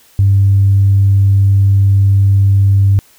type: tone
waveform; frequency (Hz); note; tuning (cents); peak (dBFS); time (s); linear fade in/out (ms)
sine; 98.6; G2; +11; -5; 0.19-2.99; 0
effects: tanh soft clip ceiling -1 dBFS + white hiss -47 dBFS RMS until 3.18 s